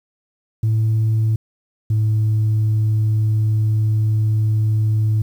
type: tone pair in turn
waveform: sine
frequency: 110.3 / 108.34 Hz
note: A2 / A2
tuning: +5 / -26 cents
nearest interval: unison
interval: 31 cents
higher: first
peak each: -12 dBFS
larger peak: neither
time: 0.63-1.36 / 1.9-5.22 s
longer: second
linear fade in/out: 5 ms
effects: tanh soft clip ceiling -12 dBFS + 8-bit